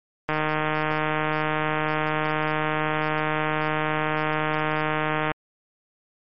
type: click train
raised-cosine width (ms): 0.5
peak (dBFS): -9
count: 775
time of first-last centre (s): 0.29-5.316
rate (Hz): 154
effects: MP3 32 kbps